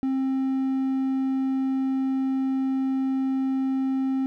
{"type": "tone", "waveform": "triangle", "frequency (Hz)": 265.5, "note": "C4", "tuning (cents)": 25, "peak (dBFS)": -20, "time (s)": [0.03, 4.26], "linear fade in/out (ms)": 0, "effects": []}